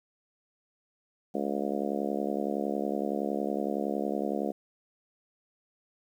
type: harmonic tone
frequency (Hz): 70.8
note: C#2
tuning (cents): +37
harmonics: 3 / 4 / 5 / 6 / 7 / 8 / 9 / 10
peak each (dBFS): -34 / -35 / -36 / -37 / -37 / -38 / -39 / -39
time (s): 1.34-4.52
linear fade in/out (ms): 10
effects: 10-bit